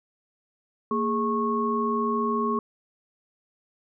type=tone cluster; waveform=sine; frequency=229.5 / 415.4 / 1097 Hz; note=A#3 / G#4 / C#6; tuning=-27 / 0 / -18 cents; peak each=-27 / -28 / -26 dBFS; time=0.91-2.59 s; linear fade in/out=2 ms; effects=none